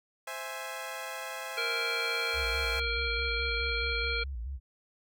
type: chord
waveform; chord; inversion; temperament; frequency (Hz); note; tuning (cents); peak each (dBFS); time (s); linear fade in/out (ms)
15% pulse; C augmented; none; equal; 523.3 / 659.3 / 830.6; C5 / E5 / G#5; 0 / 0 / 0; -35; 0.27-2.8; 5
type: harmonic tone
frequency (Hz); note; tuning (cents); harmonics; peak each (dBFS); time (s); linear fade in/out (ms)
467.1; A#4; +3; 1 / 3 / 5 / 7 / 9; -38 / -35 / -33 / -39 / -37; 1.57-4.24; 10
type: tone with vibrato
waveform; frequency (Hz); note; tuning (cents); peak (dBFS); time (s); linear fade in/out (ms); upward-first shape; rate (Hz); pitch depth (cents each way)
sine; 62.5; B1; +21; -34; 2.33-4.6; 50; square; 4.7; 150
effects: none